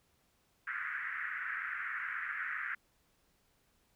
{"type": "band-pass noise", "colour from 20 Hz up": "pink", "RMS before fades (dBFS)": -39, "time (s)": [0.67, 2.75], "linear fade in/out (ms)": 5, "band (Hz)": [1400, 2000], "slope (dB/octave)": 48, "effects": ["pink hiss -73 dBFS RMS until 3.95 s"]}